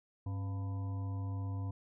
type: harmonic tone with a mistuned harmonic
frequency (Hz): 99.2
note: G2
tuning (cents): +21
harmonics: 1 / 3 / 5 / 7 / 9 / 10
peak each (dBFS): -35 / -47 / -57 / -57 / -59 / -55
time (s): 0.26-1.71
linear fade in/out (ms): 5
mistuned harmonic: 3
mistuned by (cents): -140
effects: none